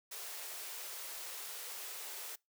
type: high-pass noise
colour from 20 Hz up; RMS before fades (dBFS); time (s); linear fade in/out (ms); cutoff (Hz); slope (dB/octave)
white; -45; 0.11-2.36; 10; 360; 96
effects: noise-tail reverb RT60 0.2 s tail -24 dB re dry